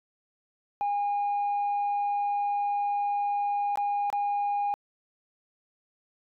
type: tone with dropouts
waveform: sine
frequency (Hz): 815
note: G#5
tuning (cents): -33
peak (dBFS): -23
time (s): 0.81-4.74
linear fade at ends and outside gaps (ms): 0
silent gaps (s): 3.757-3.774 / 4.101-4.128
effects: tanh soft clip ceiling -23 dBFS